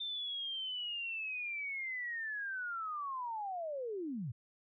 sine linear sweep, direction down, 3595 to 103.83 Hz, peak -37 dBFS, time 0-4.32 s, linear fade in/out 10 ms, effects none

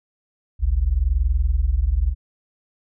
sine tone pair together, 49.39 / 70.2 Hz, G1 / C#2, +14 / +22 cents, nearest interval tritone, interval 608 cents, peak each -19 dBFS, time 0.59-2.15 s, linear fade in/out 50 ms, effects none

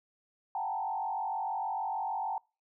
sine tone with frequency modulation, 830.6 Hz, G#5, in tune, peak -31 dBFS, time 0.55-2.38 s, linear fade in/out 2 ms, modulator 46.6 Hz, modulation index 1.9, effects noise-tail reverb RT60 0.3 s tail -26 dB re dry

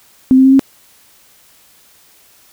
sine tone with pitch steps, 260 / 263.2 / 266.4 / 269.6 Hz, C4 / C4 / C4 / C#4, -11 / +10 / +31 / -48 cents, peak -4 dBFS, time 0.31-0.594 s, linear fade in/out 0 ms, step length 71 ms, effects white hiss -48 dBFS RMS until 2.52 s

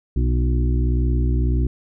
harmonic tone with a mistuned harmonic, 61.74 Hz, B1, in tune, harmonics 1 / 2 / 4 / 5 / 6, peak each -17 / -23 / -29 / -31 / -33 dBFS, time 0.16-1.67 s, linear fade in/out 5 ms, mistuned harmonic 6, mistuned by -25 cents, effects none

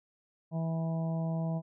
harmonic tone, 163.3 Hz, E3, 16 cents flat, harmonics 1 / 2 / 3 / 4 / 5 / 6, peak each -30 / -46 / -48 / -40 / -48 / -50 dBFS, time 0.51-1.62 s, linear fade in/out 50 ms, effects none

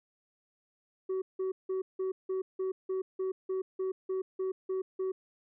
sine tone bursts, 377.6 Hz, F#4, 35 cents sharp, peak -27 dBFS, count 14, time 1.09-5.12 s, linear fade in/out 10 ms, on 130 ms, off 170 ms, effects tanh soft clip ceiling -29 dBFS

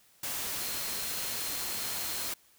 sine tone in noise, 4186 Hz, C8, in tune, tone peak -44 dBFS, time 0.6-2.29 s, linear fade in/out 5 ms, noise white, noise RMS -35 dBFS, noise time 0.23-2.34 s, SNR -12 dB, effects white hiss -63 dBFS RMS until 2.58 s

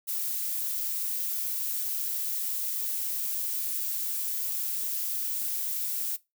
violet noise, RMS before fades -31 dBFS, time 0.07-6.17 s, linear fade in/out 20 ms, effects noise-tail reverb RT60 0.2 s tail -19 dB re dry

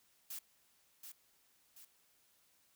blue noise with echo, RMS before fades -45 dBFS, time 0.3-0.39 s, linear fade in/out 5 ms, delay 730 ms, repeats 2, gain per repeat -6 dB, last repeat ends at 1.85 s, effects white hiss -72 dBFS RMS until 2.75 s

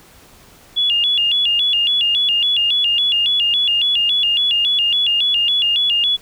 sine tone with vibrato, 3100 Hz, G7, 20 cents flat, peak -13 dBFS, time 0.76-6.17 s, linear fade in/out 20 ms, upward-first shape square, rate 3.6 Hz, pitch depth 160 cents each way, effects pink hiss -46 dBFS RMS until 6.21 s

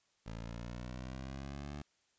15% pulse exponential sweep, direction up, 55 to 73.42 Hz, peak -36 dBFS, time 0.26-1.82 s, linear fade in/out 5 ms, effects white hiss -75 dBFS RMS until 2.18 s + resampled to 16000 Hz

